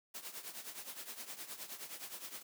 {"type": "noise with tremolo", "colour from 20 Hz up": "white", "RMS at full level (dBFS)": -44, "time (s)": [0.14, 2.43], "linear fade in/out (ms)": 10, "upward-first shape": "triangle", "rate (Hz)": 9.6, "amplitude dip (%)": 80, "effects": ["high-pass 200 Hz 12 dB/octave"]}